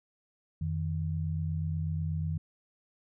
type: tone pair together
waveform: sine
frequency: 88.67 / 156.9 Hz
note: F2 / D#3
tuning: +27 / +15 cents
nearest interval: minor seventh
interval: 988 cents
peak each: -32 / -32 dBFS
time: 0.61-2.38 s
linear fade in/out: 5 ms
effects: none